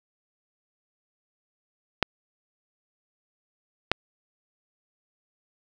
clicks, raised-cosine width 0.3 ms, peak -3 dBFS, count 2, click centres 2.027 / 3.916 s, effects none

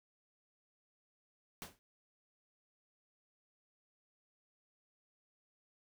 pink noise with exponential decay, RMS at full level -42 dBFS, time 1.62-1.79 s, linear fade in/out 0 ms, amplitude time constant 36 ms, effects none

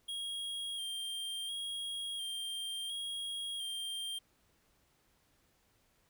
square tone with vibrato, 3231 Hz, G#7, 48 cents flat, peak -38 dBFS, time 0.08-4.19 s, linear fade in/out 10 ms, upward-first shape square, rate 0.71 Hz, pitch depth 28 cents each way, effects pink hiss -72 dBFS RMS until 6.09 s

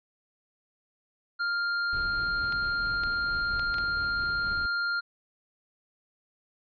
square tone, 1400 Hz, F6, 4 cents sharp, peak -27 dBFS, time 1.39-5.01 s, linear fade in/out 20 ms
brown noise with tremolo, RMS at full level -39 dBFS, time 1.93-4.66 s, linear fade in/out 0 ms, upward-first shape sine, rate 4.4 Hz, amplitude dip 25%
clicks, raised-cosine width 0.2 ms, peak -21 dBFS, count 5, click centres 2.524 / 3.036 / 3.595 / 3.742 / 3.784 s
effects resampled to 11025 Hz

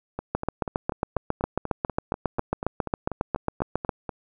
two click trains, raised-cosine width 1 ms, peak -9 / -16 dBFS, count 27 / 17, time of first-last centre 0.35-3.892 / 0.19-4.092 s, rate 7.34 / 4.1 Hz, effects none

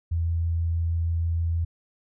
sine tone with vibrato, 83.5 Hz, E2, 23 cents sharp, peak -22 dBFS, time 0.11-1.65 s, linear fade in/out 10 ms, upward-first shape triangle, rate 6.3 Hz, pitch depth 8 cents each way, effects none

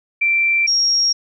sine tone pair in turn, 2349 / 5587 Hz, D7 / F8, 0 / 0 cents, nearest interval octave + minor third, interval 1500 cents, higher second, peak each -13 dBFS, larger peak neither, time 0.21-0.67 / 0.67-1.13 s, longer neither, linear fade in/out 10 ms, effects none

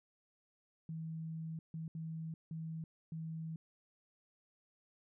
sine tone bursts at uneven times, 161.2 Hz, E3, 38 cents flat, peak -40 dBFS, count 5, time 0.89-1.59 / 1.74-1.88 / 1.95-2.34 / 2.51-2.84 / 3.12-3.56 s, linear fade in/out 2 ms, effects none

